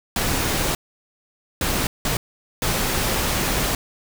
pink noise bursts at uneven times, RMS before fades -22 dBFS, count 4, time 0.16-0.75 / 1.61-1.87 / 2.05-2.17 / 2.62-3.75 s, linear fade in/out 2 ms, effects none

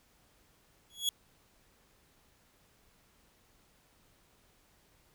sawtooth tone with exponential growth, 3350 Hz, G#7, 14 cents sharp, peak -22 dBFS, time 0.9-1.09 s, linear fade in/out 1 ms, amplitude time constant 41 ms, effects pink hiss -67 dBFS RMS until 5.14 s

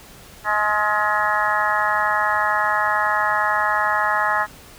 harmonic tone with a mistuned harmonic, 211.1 Hz, G#3, 29 cents sharp, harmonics 3 / 4 / 5 / 6 / 7 / 8 / 9, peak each -28 / -23 / -24 / -24 / -29 / -23 / -27 dBFS, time 0.44-4.47 s, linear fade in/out 50 ms, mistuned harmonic 7, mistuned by -72 cents, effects pink hiss -44 dBFS RMS until 4.78 s

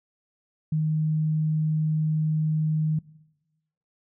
sine tone, 155.56 Hz, D#3, in tune, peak -21 dBFS, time 0.72-2.99 s, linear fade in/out 5 ms, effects noise-tail reverb RT60 1.0 s tail -21 dB re dry

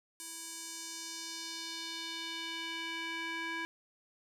square tone with band-pass filter sweep, 329.6 Hz, E4, in tune, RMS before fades -41 dBFS, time 0.2-3.65 s, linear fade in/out 0 ms, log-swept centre 8900 to 1900 Hz, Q 1.7, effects none

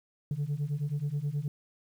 sine beating tone pair, 140.5 / 149.9 Hz, C#3 / D3, +24 / +36 cents, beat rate 9.4 Hz, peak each -31 / -30 dBFS, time 0.31-1.48 s, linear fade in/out 2 ms, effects tanh soft clip ceiling -26 dBFS + 10-bit

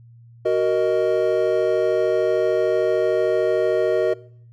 triangle chord, D# minor, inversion first, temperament just, 373.4 / 466.7 / 622.3 Hz, F#4 / A#4 / D#5, +16 / +2 / 0 cents, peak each -19 dBFS, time 0.45-4.14 s, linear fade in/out 10 ms, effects noise-tail reverb RT60 0.6 s tail -22 dB re dry + added 117 Hz sine -44 dBFS peak until 4.52 s

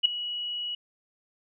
sine tone with ADSR envelope, 2925 Hz, F#7, 21 cents flat, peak -14 dBFS, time 0.03-0.75 s, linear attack 23 ms, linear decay 7 ms, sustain -16 dB, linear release 4 ms, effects none

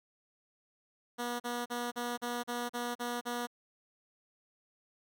10% pulse tone bursts, 241.2 Hz, B3, 41 cents flat, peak -26 dBFS, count 9, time 1.18-3.472 s, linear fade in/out 20 ms, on 220 ms, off 39 ms, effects none

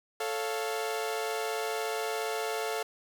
sawtooth chord, A augmented, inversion none, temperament equal, 440 / 554.4 / 698.5 Hz, A4 / C#5 / E#5, 0 / 0 / 0 cents, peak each -29 / -35 / -32 dBFS, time 0.2-2.83 s, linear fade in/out 5 ms, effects none

